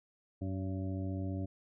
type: harmonic tone with a mistuned harmonic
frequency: 94.7 Hz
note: F#2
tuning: 41 cents sharp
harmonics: 1 / 2 / 3 / 4 / 6 / 7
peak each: -36 / -42 / -40 / -50 / -49 / -52 dBFS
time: 0.41-1.46 s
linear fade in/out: 10 ms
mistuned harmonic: 7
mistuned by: +32 cents
effects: none